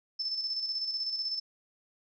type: tone with tremolo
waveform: sine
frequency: 5274 Hz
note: E8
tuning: in tune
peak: -29 dBFS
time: 0.19-1.4 s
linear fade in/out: 10 ms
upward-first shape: square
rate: 16 Hz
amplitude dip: 45%
effects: none